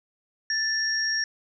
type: tone pair together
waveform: sine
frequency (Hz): 1760 / 5584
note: A6 / F8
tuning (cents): 0 / -1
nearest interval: octave + minor sixth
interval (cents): 1999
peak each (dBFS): -26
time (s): 0.5-1.24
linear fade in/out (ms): 2
effects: none